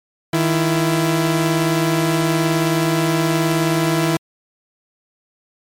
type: tone pair together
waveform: sawtooth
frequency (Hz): 157.8 / 334.6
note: D#3 / E4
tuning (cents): +25 / +26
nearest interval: octave + minor second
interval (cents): 1301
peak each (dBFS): -14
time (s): 0.33-4.17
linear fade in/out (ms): 5
effects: MP3 64 kbps